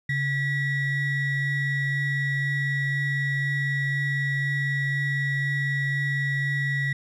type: ring-modulated tone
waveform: triangle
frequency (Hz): 901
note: A5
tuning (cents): +41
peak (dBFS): -18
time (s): 0.09-6.93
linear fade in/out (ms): 5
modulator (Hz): 1040
effects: none